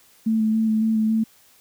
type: tone with vibrato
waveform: sine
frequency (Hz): 220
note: A3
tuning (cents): 0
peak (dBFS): -17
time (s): 0.26-1.24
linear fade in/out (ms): 10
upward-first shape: square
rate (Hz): 3.6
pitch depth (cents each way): 15
effects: white hiss -55 dBFS RMS until 1.6 s